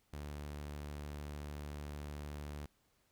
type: tone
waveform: sawtooth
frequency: 73.42 Hz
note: D2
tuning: in tune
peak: -39 dBFS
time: 0.13-2.66 s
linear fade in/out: 5 ms
effects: pink hiss -75 dBFS RMS until 3.11 s